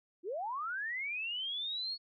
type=linear sweep; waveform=sine; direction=up; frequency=314.5 to 4396 Hz; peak=-35 dBFS; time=0.23-1.98 s; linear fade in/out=50 ms; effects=none